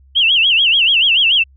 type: tone with vibrato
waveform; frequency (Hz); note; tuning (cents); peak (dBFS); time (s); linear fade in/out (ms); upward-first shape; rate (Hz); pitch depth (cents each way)
sine; 2960; F#7; 0; -9; 0.15-1.44; 20; sine; 6.9; 200
effects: added 67 Hz sine -44 dBFS peak until 1.56 s